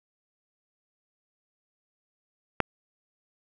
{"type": "click", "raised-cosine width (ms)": 0.5, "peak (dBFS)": -6, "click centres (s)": 2.603, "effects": []}